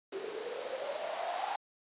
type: noise with band-pass filter sweep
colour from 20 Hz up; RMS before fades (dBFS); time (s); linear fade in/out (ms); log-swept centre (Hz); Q
blue; -38; 0.12-1.56; 5; 390 to 810; 8.7
effects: resampled to 8000 Hz